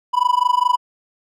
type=tone with amplitude modulation; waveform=triangle; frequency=987.8 Hz; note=B5; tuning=in tune; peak=-8 dBFS; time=0.13-0.77 s; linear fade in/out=20 ms; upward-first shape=sine; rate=24.8 Hz; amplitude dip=95%; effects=none